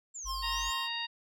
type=exponential two-way sweep; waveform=sine; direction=down then up; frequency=7500 to 4435 to 7500 Hz; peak=-39 dBFS; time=0.14-0.74 s; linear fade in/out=20 ms; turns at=0.4 s
type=tone; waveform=sine; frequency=51.1 Hz; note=G#1; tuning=27 cents flat; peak=-39 dBFS; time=0.24-0.71 s; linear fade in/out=20 ms
type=tone with tremolo; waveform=square; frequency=1060 Hz; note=C6; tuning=22 cents sharp; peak=-35 dBFS; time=0.25-0.89 s; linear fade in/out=50 ms; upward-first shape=triangle; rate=4.6 Hz; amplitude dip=40%
type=harmonic tone; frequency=932.3 Hz; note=A#5; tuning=in tune; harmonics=1 / 2 / 3 / 4 / 5; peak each=-41 / -40 / -38 / -38 / -43 dBFS; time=0.42-1.07 s; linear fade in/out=20 ms
effects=none